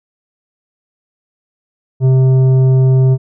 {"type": "tone with tanh clipping", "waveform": "sine", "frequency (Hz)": 130.81, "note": "C3", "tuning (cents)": 0, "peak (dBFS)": -8, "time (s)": [2, 3.18], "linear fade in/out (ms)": 50, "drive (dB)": 9, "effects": []}